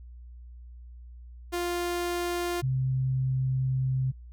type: tone pair in turn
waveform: sawtooth / sine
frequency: 350 / 130.87 Hz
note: F4 / C3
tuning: +4 / +1 cents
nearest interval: octave + perfect fourth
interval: 1703 cents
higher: first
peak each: -24 dBFS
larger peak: neither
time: 1.52-2.62 / 2.62-4.12 s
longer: second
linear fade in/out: 20 ms
effects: added 60 Hz sine -43 dBFS peak until 4.32 s